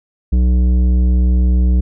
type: tone with tanh clipping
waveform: sine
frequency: 61.7 Hz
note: B1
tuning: 1 cent flat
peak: -11 dBFS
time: 0.32-1.81 s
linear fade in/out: 10 ms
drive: 11 dB
effects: none